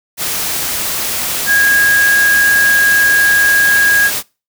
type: tone in noise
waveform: sine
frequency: 1640 Hz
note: G#6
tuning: 22 cents flat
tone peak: -8 dBFS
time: 1.46-4.11 s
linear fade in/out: 50 ms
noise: white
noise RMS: -18 dBFS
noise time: 0.17-4.23 s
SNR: +7 dB
effects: noise-tail reverb RT60 0.3 s tail -24 dB re dry